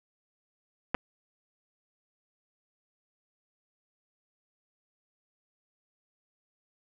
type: clicks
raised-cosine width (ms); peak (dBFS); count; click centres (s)
0.5; -13; 2; 0.945 / 0.949
effects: 9-bit